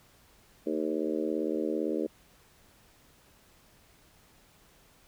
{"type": "harmonic tone with a mistuned harmonic", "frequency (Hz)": 77.78, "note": "D#2", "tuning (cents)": 0, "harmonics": [3, 4, 5, 6, 7, 8], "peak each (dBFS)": [-37, -32, -34, -35, -37, -46], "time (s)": [0.66, 2.07], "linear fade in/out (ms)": 10, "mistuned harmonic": 3, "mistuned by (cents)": -45, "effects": ["pink hiss -61 dBFS RMS until 5.07 s"]}